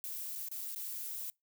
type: noise with dropouts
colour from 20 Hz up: violet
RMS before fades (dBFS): -41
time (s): 0.04-1.3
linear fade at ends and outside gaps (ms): 0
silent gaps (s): 0.353-0.358 / 0.486-0.514 / 0.61-0.613 / 0.748-0.76
effects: noise-tail reverb RT60 0.2 s tail -25 dB re dry